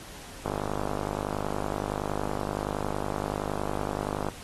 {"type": "click train", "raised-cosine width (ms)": 1, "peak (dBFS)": -16, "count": 195, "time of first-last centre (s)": [0.46, 4.286], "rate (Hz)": 50.7, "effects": ["pink hiss -45 dBFS RMS until 4.43 s", "AAC 32 kbps"]}